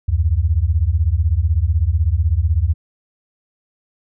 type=beating tone pair; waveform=sine; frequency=73.1 / 89.1 Hz; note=D2 / F2; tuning=-7 / +35 cents; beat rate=16 Hz; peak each=-16 / -16 dBFS; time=0.08-2.74 s; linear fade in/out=10 ms; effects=none